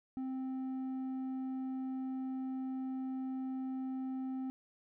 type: tone with low-pass filter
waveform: square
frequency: 261.6 Hz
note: C4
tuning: in tune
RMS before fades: -39 dBFS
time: 0.17-4.5 s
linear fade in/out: 0 ms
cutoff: 560 Hz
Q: 0.75
effects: none